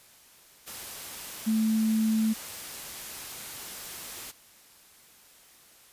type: tone in noise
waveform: sine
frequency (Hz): 219.9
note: A3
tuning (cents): -1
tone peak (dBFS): -22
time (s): 1.46-2.34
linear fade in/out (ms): 20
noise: white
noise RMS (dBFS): -40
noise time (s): 0.66-4.32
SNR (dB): +15
effects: white hiss -56 dBFS RMS until 5.92 s + resampled to 32000 Hz